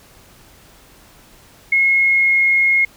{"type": "tone with pitch glide", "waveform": "sine", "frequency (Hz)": [2166, 2154], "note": ["C#7", "C7"], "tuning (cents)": [-41, 50], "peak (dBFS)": -11, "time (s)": [1.72, 2.85], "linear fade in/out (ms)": 5, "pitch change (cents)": -9, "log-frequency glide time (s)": [1.87, 2.39], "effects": ["pink hiss -47 dBFS RMS until 2.96 s"]}